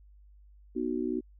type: chord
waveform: sine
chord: B major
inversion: none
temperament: just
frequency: 246.9 / 308.7 / 370.4 Hz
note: B3 / D#4 / F#4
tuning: 0 / -14 / +2 cents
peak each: -33 dBFS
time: 0.75-1.21 s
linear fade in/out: 20 ms
effects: added 50 Hz sine -53 dBFS peak until 1.39 s